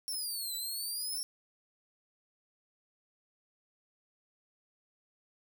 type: exponential two-way sweep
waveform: 15% pulse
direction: down then up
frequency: 5460 to 3951 to 5460 Hz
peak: -29 dBFS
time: 0.08-1.23 s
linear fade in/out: 0 ms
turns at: 0.55 s
effects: none